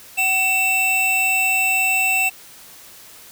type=tone pair together; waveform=square; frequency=750 / 2669 Hz; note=F#5 / E7; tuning=+23 / +21 cents; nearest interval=octave + minor seventh; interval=2198 cents; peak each=-26 / -17 dBFS; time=0.17-2.3 s; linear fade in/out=20 ms; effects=white hiss -43 dBFS RMS until 3.31 s